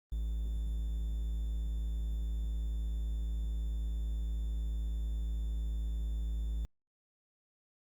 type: tone with quantisation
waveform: triangle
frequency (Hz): 54.5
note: A1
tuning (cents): -16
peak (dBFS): -30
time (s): 0.12-6.65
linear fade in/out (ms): 0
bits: 10
effects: Opus 32 kbps